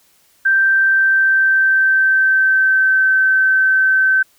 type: tone with pitch glide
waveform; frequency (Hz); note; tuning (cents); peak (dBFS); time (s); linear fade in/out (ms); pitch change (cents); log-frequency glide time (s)
sine; 1568 to 1540.2; G6 to G6; 0 to -31; -10; 0.45-4.23; 10; -31; 0.63-3.09
effects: white hiss -55 dBFS RMS until 4.38 s